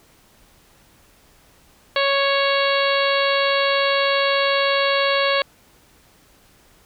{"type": "harmonic tone", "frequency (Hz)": 554.4, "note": "C#5", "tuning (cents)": 0, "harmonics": [1, 2, 3, 4, 5, 6, 7, 8], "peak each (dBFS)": [-20, -23, -25, -26, -27, -28, -28, -29], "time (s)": [1.96, 5.42], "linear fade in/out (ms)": 2, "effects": ["pink hiss -54 dBFS RMS until 6.85 s"]}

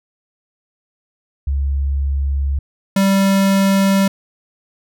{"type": "tone pair in turn", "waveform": ["sine", "square"], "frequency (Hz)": [69.3, 195.16], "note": ["C#2", "G3"], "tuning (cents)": [0, -7], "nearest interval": "octave + tritone", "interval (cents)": 1793, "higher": "second", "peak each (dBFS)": [-15, -12], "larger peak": "second", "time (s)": [[1.47, 2.59], [2.96, 4.08]], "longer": "neither", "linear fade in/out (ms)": 5, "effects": []}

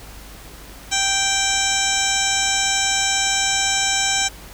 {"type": "harmonic tone", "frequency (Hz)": 782, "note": "G5", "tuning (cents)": -4, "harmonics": [1, 2, 3, 4, 5, 7, 8, 9, 10], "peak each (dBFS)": [-26, -26, -26, -26, -26, -26, -26, -26, -26], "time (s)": [0.91, 4.29], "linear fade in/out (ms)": 20, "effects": ["added 50 Hz sine -41 dBFS peak until 4.53 s", "pink hiss -41 dBFS RMS until 4.53 s"]}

